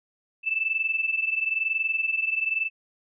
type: tone pair together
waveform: sine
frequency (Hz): 2634 / 2655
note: E7 / E7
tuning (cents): -2 / +12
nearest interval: unison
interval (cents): 14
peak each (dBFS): -25 / -28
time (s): 0.43-2.7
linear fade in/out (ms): 50
effects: none